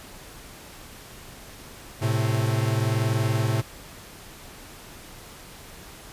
45% pulse tone pair together, 110 / 130.81 Hz, A2 / C3, 0 / 0 cents, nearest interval minor third, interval 300 cents, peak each -23 / -26 dBFS, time 2.01-3.62 s, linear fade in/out 20 ms, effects pink hiss -44 dBFS RMS until 6.12 s + resampled to 32000 Hz

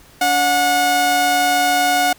sawtooth tone pair together, 285.9 / 727.1 Hz, D4 / F#5, -46 / -30 cents, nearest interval octave + major third, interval 1616 cents, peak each -21 / -10 dBFS, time 0.21-2.13 s, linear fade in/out 5 ms, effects pink hiss -47 dBFS RMS until 2.18 s

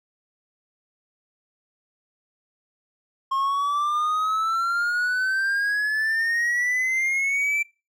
triangle exponential sweep, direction up, 1071 to 2345 Hz, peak -19 dBFS, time 3.31-7.63 s, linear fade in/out 10 ms, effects noise-tail reverb RT60 0.3 s tail -23 dB re dry

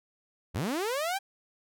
sawtooth linear sweep, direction up, 65.41 to 810 Hz, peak -25 dBFS, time 0.54-1.19 s, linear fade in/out 20 ms, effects none

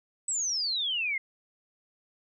sine exponential sweep, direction down, 8100 to 2068 Hz, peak -27 dBFS, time 0.28-1.18 s, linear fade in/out 5 ms, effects none

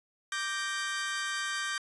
sawtooth chord, G minor, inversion second, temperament equal, 1174.7 / 1568 / 1864.7 Hz, D6 / G6 / Bb6, 0 / 0 / 0 cents, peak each -34 / -30 / -35 dBFS, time 0.32-1.78 s, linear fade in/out 2 ms, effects resampled to 22050 Hz

